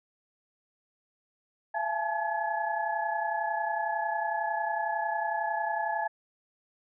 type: tone cluster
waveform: sine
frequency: 678 / 840 / 871 / 1697 Hz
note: E5 / G#5 / A5 / G#6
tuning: +49 / +19 / -18 / +37 cents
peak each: -34 / -33 / -32 / -35 dBFS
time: 1.74-6.08 s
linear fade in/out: 10 ms
effects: none